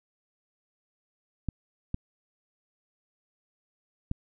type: clicks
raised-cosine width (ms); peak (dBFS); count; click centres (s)
5; -17; 3; 1.487 / 1.944 / 4.114
effects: none